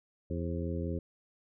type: harmonic tone with a mistuned harmonic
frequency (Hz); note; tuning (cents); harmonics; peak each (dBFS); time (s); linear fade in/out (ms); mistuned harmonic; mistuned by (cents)
84.4; E2; +41; 1 / 2 / 3 / 4 / 5 / 6; -35 / -38 / -40 / -41 / -42 / -43; 0.3-0.99; 5; 6; +77
effects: none